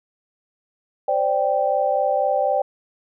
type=chord; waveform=sine; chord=C suspended second; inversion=none; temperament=equal; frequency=523.3 / 587.3 / 784 Hz; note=C5 / D5 / G5; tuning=0 / 0 / 0 cents; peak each=-23 / -21 / -21 dBFS; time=1.08-2.62 s; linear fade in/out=5 ms; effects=none